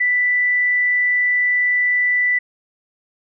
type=tone; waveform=sine; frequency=1979 Hz; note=B6; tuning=3 cents sharp; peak=-14 dBFS; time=0-2.39 s; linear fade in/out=10 ms; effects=none